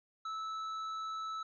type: tone with hard clipping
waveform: triangle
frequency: 1308 Hz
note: E6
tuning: 14 cents flat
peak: -39 dBFS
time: 0.25-1.43 s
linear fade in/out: 5 ms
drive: 11 dB
effects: low-pass 6000 Hz 12 dB/octave